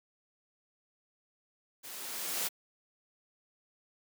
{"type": "noise with level ramp", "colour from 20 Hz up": "white", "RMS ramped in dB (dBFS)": [-46, -32], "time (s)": [1.83, 2.49], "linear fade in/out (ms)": 20, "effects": ["high-pass 200 Hz 12 dB/octave"]}